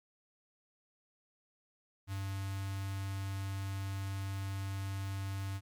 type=tone with notch filter; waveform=square; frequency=97.6 Hz; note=G2; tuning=7 cents flat; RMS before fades=-38 dBFS; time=2.07-5.61 s; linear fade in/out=50 ms; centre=440 Hz; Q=0.75; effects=MP3 96 kbps